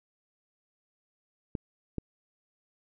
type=clicks; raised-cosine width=3 ms; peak=-19 dBFS; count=2; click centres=1.552 / 1.983 s; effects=none